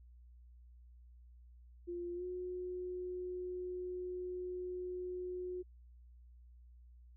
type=tone with pitch glide; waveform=sine; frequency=349.2 to 362.6 Hz; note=F4 to F#4; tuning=0 to -35 cents; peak=-39 dBFS; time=1.87-5.63 s; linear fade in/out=20 ms; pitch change=+65 cents; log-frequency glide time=2.15-2.24 s; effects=added 60 Hz sine -56 dBFS peak until 7.16 s